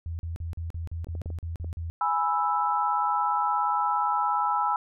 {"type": "tone bursts", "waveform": "sine", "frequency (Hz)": 83.2, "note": "E2", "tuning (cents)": 17, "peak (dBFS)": -30, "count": 11, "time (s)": [0.06, 1.9], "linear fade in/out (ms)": 0, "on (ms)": 130, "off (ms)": 41}
{"type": "clicks", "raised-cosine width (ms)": 2, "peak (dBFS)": -28, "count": 6, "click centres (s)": [1.07, 1.152, 1.218, 1.26, 1.303, 1.645]}
{"type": "chord", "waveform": "sine", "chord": "E major", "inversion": "first", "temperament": "equal", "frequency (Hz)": [830.6, 987.8, 1318.5], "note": ["G#5", "B5", "E6"], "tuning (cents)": [0, 0, 0], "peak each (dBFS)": -27, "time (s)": [2.01, 4.76], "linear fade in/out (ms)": 2}
{"effects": []}